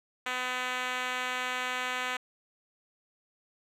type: tone with band-pass filter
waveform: 5% pulse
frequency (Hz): 252.2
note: B3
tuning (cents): +36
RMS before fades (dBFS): -33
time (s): 0.26-2.17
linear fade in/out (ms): 5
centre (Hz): 1800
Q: 0.51
effects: none